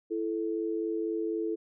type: tone pair together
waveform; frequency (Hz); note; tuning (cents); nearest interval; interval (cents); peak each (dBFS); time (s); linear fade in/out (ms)
sine; 332.9 / 436.9; E4 / A4; +17 / -12; perfect fourth; 471; -31 / -32; 0.1-1.56; 20
effects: none